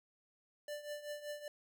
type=tone with tremolo; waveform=square; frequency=590 Hz; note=D5; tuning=8 cents sharp; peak=-40 dBFS; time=0.68-1.48 s; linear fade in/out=2 ms; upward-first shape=triangle; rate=5.2 Hz; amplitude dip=80%; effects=none